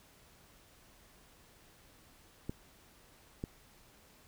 clicks, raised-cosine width 3 ms, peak -24 dBFS, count 2, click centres 2.495 / 3.439 s, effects pink hiss -62 dBFS RMS until 4.27 s

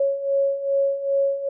sine beating tone pair, 551 / 553.5 Hz, C#5 / C#5, -11 / -3 cents, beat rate 2.5 Hz, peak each -25 / -20 dBFS, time 0-1.49 s, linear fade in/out 5 ms, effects none

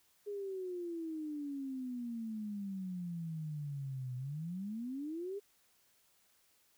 sine exponential two-way sweep, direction down then up, 415.3 to 124.3 to 415.3 Hz, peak -38 dBFS, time 0.26-5.4 s, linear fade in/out 20 ms, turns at 4.16 s, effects white hiss -71 dBFS RMS until 6.77 s

